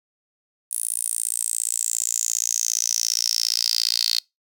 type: tone with high-pass filter sweep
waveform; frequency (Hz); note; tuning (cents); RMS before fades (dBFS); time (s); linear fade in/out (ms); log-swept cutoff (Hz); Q
10% pulse; 57.3; A#1; -29; -24; 0.71-4.2; 5; 10000 to 4400; 8.4
effects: noise-tail reverb RT60 0.2 s tail -26 dB re dry